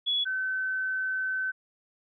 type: tone pair in turn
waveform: sine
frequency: 3384 / 1526.7 Hz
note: G#7 / G6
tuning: +32 / -46 cents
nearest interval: octave + major second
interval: 1378 cents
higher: first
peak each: -24 / -27 dBFS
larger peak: first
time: 0.06-0.25 / 0.25-1.52 s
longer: second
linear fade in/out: 20 ms
effects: none